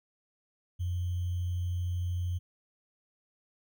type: tone with sample-and-hold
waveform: sine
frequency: 88.7 Hz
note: F2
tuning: 27 cents sharp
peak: -29 dBFS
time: 0.79-2.39 s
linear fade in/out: 20 ms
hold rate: 3150 Hz
effects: none